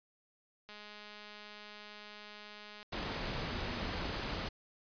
click train, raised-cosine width 0.2 ms, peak -33 dBFS, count 448, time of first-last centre 0.69-2.829 s, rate 209 Hz
pink noise, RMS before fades -38 dBFS, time 2.92-4.49 s, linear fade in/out 10 ms
effects resampled to 11025 Hz

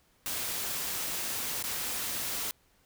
white noise with dropouts, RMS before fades -34 dBFS, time 0.26-2.51 s, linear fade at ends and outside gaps 0 ms, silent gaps 1.626-1.639 s, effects pink hiss -67 dBFS RMS until 2.85 s

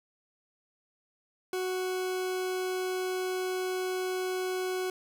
40% pulse tone, 370 Hz, F#4, in tune, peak -29 dBFS, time 1.53-4.9 s, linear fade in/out 2 ms, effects 11-bit

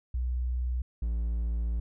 sine / triangle tone pair in turn, 61.74 / 57.3 Hz, B1 / A#1, 0 / -29 cents, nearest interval minor second, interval 129 cents, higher first, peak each -27 / -25 dBFS, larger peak second, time 0.14-0.82 / 1.02-1.8 s, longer second, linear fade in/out 5 ms, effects none

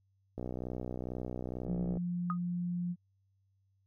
click train, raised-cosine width 2 ms, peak -26 dBFS, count 100, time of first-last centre 0.38-1.972 s, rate 62.2 Hz
sine tone, 175.8 Hz, F3, 12 cents sharp, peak -32 dBFS, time 1.65-2.96 s, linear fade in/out 50 ms
sine tone with exponential decay, 1244.5 Hz, D#6, in tune, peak -28 dBFS, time 2.3-2.38 s, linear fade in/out 1 ms, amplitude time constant 17 ms
effects added 97 Hz sine -70 dBFS peak until 3.86 s

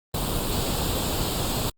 pink noise with comb filter, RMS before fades -26 dBFS, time 0.14-1.7 s, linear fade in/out 5 ms, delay 0.25 ms, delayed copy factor +0.65, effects Opus 32 kbps

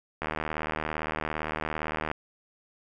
click train, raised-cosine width 0.5 ms, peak -15 dBFS, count 148, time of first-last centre 0.22-2.114 s, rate 77.6 Hz, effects none

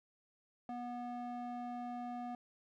square tone with band-pass filter, 243.2 Hz, B3, 26 cents flat, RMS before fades -43 dBFS, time 0.69-2.35 s, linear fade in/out 2 ms, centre 560 Hz, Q 4.8, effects none

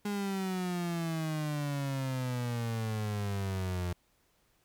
35% pulse exponential sweep, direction down, 206.7 to 87.4 Hz, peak -30 dBFS, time 0.05-3.93 s, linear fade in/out 5 ms, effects pink hiss -71 dBFS RMS until 4.64 s

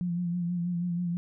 sine tone with vibrato, 174.61 Hz, F3, in tune, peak -27 dBFS, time 0.01-1.17 s, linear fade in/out 0 ms, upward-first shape sine, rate 6.2 Hz, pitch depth 40 cents each way, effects none

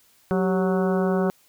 harmonic tone with a mistuned harmonic, 185 Hz, F#3, in tune, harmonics 1 / 2 / 3 / 4 / 5 / 6 / 7 / 8, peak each -22 / -24 / -28 / -32 / -37 / -36 / -37 / -37 dBFS, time 0.31-1.3 s, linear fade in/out 0 ms, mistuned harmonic 2, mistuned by +79 cents, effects white hiss -59 dBFS RMS until 1.48 s

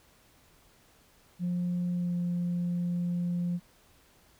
sine tone with pitch glide, 176.9 to 175.07 Hz, F3 to F3, +23 to +5 cents, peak -26 dBFS, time 1.39-3.6 s, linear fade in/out 50 ms, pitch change -18 cents, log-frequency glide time 1.93-2.15 s, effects tanh soft clip ceiling -25 dBFS + pink hiss -62 dBFS RMS until 4.39 s

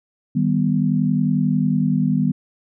sine chord, Eb augmented, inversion none, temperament equal, 155.56 / 196 / 246.9 Hz, Eb3 / G3 / B3, 0 / 0 / 0 cents, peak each -20 dBFS, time 0.35-2.32 s, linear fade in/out 10 ms, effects none

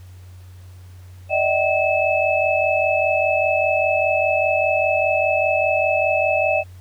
sine tone cluster, 596 / 641 / 764 / 2603 Hz, D5 / E5 / G5 / E7, +25 / -49 / -45 / -22 cents, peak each -21 / -21 / -23 / -21 dBFS, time 1.29-6.64 s, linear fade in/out 50 ms, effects added 91 Hz sine -38 dBFS peak until 6.8 s + pink hiss -54 dBFS RMS until 6.8 s

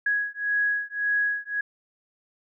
sine beating tone pair, 1664 / 1665.8 Hz, G#6 / G#6, +3 / +5 cents, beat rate 1.8 Hz, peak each -26 dBFS, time 0.06-1.61 s, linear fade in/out 5 ms, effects none

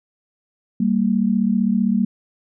sine tone pair together, 195.1 / 230.6 Hz, G3 / A#3, -8 / -19 cents, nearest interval minor third, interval 289 cents, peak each -18 dBFS, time 0.8-2.05 s, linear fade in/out 5 ms, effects none

